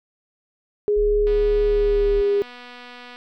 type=tone with pitch glide; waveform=sine; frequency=415.3 to 405.1 Hz; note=G#4 to G#4; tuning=0 to -43 cents; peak=-16 dBFS; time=0.88-2.42 s; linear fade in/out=0 ms; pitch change=-43 cents; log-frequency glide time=1.63-2.11 s
type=tone; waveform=sine; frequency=37.81 Hz; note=D#1; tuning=49 cents flat; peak=-23 dBFS; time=0.96-2.22 s; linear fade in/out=20 ms
type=click train; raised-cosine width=0.3 ms; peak=-25 dBFS; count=464; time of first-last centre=1.27-3.16 s; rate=245 Hz
effects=none